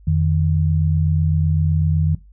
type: tone pair together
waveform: sine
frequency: 86.8 / 154.75 Hz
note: F2 / D#3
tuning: -10 / -9 cents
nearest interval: minor seventh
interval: 1001 cents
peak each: -17 dBFS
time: 0.07-2.15 s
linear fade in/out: 5 ms
effects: noise-tail reverb RT60 0.2 s tail -17 dB re dry + added 50 Hz sine -43 dBFS peak until 2.32 s